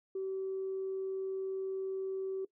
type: tone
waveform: sine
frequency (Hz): 382.8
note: G4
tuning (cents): -41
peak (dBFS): -33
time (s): 0.15-2.45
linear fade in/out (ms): 5
effects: noise-tail reverb RT60 0.1 s tail -19 dB re dry + tanh soft clip ceiling -29 dBFS